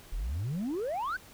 sine exponential sweep, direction up, 34.65 to 1592 Hz, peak -28 dBFS, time 0.12-1.17 s, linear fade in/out 10 ms, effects tanh soft clip ceiling -29 dBFS + pink hiss -53 dBFS RMS until 1.33 s

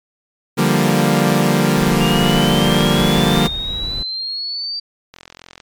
sawtooth chord, G minor seventh, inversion second, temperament equal, 146.83 / 174.61 / 196 / 233.1 Hz, D3 / F3 / G3 / Bb3, 0 / 0 / 0 / 0 cents, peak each -14 dBFS, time 0.57-3.48 s, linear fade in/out 20 ms
brown noise, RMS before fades -27 dBFS, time 1.76-4.03 s, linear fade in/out 2 ms
sine exponential sweep, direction up, 2792 to 4674 Hz, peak -21 dBFS, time 2-4.8 s, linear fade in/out 10 ms
click train, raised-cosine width 0.2 ms, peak -19 dBFS, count 21, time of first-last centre 5.14-5.602 s, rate 43.3 Hz
effects MP3 96 kbps

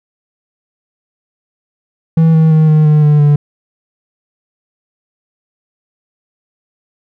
triangle tone with pitch steps, 162.4 / 159.61 / 156.87 / 154.17 / 151.52 / 148.92 / 146.36 Hz, E3 / D#3 / D#3 / D#3 / D#3 / D3 / D3, -26 / +44 / +14 / -16 / -46 / +24 / -6 cents, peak -3 dBFS, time 2.17-3.36 s, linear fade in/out 5 ms, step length 170 ms, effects none

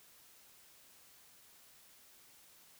silence, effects white hiss -62 dBFS RMS until 2.79 s

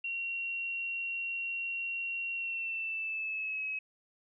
sine tone with pitch glide, 2743 to 2559 Hz, F7 to D#7, -32 to +48 cents, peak -33 dBFS, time 0.04-3.79 s, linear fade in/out 5 ms, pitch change -120 cents, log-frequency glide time 2.34-3.64 s, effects none

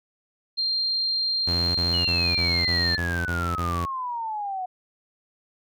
sine tone, 4186 Hz, C8, in tune, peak -22 dBFS, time 0.57-2.97 s, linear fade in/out 20 ms
sawtooth tone bursts, 86.1 Hz, F2, 24 cents flat, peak -22 dBFS, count 8, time 1.47-3.857 s, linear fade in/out 10 ms, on 280 ms, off 21 ms
sine exponential sweep, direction down, 2960 to 728 Hz, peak -27 dBFS, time 1.93-4.66 s, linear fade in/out 10 ms
effects none

